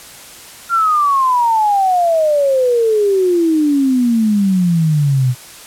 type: exponential sweep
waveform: sine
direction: down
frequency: 1396.9 to 122.9 Hz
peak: -10 dBFS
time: 0.69-5.35 s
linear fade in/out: 50 ms
effects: white hiss -36 dBFS RMS until 5.66 s + low-pass 12000 Hz 12 dB/octave